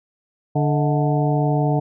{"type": "harmonic tone with a mistuned harmonic", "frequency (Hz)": 146.83, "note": "D3", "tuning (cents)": 0, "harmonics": [1, 2, 3, 4, 5, 6], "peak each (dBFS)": [-18, -24, -26, -27, -25, -31], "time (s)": [0.55, 1.8], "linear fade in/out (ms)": 10, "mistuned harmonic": 4, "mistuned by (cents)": 120, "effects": []}